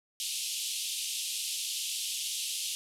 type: band-pass noise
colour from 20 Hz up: pink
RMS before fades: -35 dBFS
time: 0.2-2.75 s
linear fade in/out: 0 ms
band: 2800 to 12000 Hz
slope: 48 dB/octave
effects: none